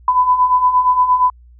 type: beating tone pair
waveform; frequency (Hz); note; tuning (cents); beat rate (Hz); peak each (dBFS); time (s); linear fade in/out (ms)
sine; 995 / 1003.6; B5 / B5; +13 / +28; 8.6; -17 / -11; 0.08-1.3; 2
effects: added 60 Hz sine -41 dBFS peak until 1.59 s